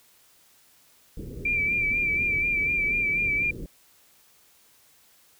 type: low-pass noise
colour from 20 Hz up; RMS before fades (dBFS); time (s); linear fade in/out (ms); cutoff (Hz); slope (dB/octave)
pink; -37; 1.17-3.66; 2; 480; 48
type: tone with vibrato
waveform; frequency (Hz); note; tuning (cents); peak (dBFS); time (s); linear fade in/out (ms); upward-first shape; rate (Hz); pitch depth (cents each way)
sine; 2349; D7; 0; -22; 1.45-3.51; 5; sine; 4.1; 44
effects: white hiss -59 dBFS RMS until 5.39 s